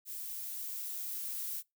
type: noise with level ramp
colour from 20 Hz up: violet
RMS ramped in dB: -42 to -38 dBFS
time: 0.05-1.63 s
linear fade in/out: 50 ms
effects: noise-tail reverb RT60 0.2 s tail -24 dB re dry